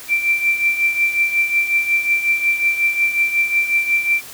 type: tone with tremolo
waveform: sine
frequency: 2349 Hz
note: D7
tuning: in tune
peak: -11 dBFS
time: 0.08-4.22 s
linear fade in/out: 50 ms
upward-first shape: triangle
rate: 5.5 Hz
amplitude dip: 75%
effects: white hiss -36 dBFS RMS until 4.33 s